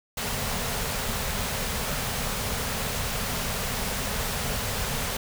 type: band-stop noise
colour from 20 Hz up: pink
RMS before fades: -29 dBFS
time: 0.17-5.17 s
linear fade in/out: 5 ms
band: 260 to 390 Hz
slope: 96 dB/octave
effects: none